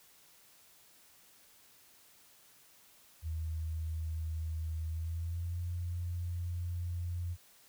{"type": "tone with pitch glide", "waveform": "sine", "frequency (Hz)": [80, 87.24], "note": ["D#2", "F2"], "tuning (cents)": [49, -1], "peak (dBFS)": -34, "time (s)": [3.22, 7.37], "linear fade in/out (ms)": 50, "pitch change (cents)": 150, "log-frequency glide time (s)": [4.86, 5.59], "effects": ["white hiss -62 dBFS RMS until 7.68 s"]}